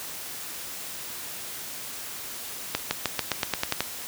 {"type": "accelerating click train", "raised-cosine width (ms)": 0.2, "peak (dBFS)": -6, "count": 10, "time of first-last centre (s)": [2.75, 3.806], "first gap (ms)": 160, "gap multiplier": 0.92, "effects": ["white hiss -37 dBFS RMS until 4.07 s", "high-pass 60 Hz 12 dB/octave"]}